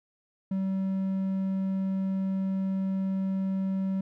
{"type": "tone", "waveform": "triangle", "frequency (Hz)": 191.6, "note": "G3", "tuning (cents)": -39, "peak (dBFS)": -24, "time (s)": [0.51, 4.01], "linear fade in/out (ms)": 5, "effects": []}